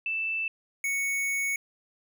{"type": "tone pair in turn", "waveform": ["sine", "square"], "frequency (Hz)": [2648, 2220], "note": ["E7", "C#7"], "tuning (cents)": [7, 2], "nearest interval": "minor third", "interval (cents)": 305, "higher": "first", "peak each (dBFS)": -27, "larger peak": "neither", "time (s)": [[0.06, 0.48], [0.84, 1.56]], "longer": "second", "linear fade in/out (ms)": 2, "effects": []}